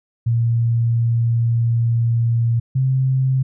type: tone pair in turn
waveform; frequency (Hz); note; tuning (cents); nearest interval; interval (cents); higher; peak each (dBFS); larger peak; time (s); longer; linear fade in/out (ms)
sine; 116.54 / 131.49; A#2 / C3; 0 / +9; major second; 209; second; -14; neither; 0.26-2.6 / 2.75-3.43; first; 10
effects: none